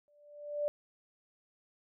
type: tone with exponential growth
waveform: sine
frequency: 587.3 Hz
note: D5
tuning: in tune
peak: -27 dBFS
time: 0.08-0.68 s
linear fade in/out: 0 ms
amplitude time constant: 130 ms
effects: none